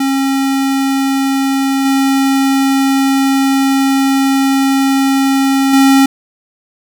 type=tone with level steps; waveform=square; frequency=271.1 Hz; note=C#4; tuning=38 cents flat; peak=-12 / -10 / -6 dBFS; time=0-6.06 s; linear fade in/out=5 ms; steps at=1.85 / 5.73 s; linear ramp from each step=5 ms; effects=none